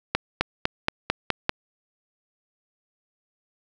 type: accelerating click train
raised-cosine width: 0.3 ms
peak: -4 dBFS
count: 7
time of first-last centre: 0.15-1.494 s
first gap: 260 ms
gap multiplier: 0.94
effects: none